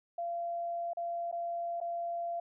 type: tone with dropouts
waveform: sine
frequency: 686 Hz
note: F5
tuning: 31 cents flat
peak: -33 dBFS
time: 0.18-2.4 s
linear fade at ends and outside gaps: 5 ms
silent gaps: 0.934-0.97 / 1.315-1.325 / 1.803-1.812 s
effects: none